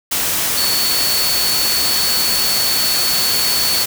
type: tone in noise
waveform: sine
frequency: 4435 Hz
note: C#8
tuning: in tune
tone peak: -17 dBFS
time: 0.57-3.84 s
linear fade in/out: 10 ms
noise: white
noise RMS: -18 dBFS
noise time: 0.11-3.86 s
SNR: -2 dB
effects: none